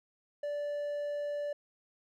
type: tone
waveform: triangle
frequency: 583 Hz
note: D5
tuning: 13 cents flat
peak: -31 dBFS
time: 0.43-1.53 s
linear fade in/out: 5 ms
effects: none